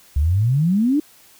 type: exponential sweep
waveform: sine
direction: up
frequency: 67.3 to 311.1 Hz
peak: -14 dBFS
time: 0.16-1 s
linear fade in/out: 5 ms
effects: white hiss -50 dBFS RMS until 1.39 s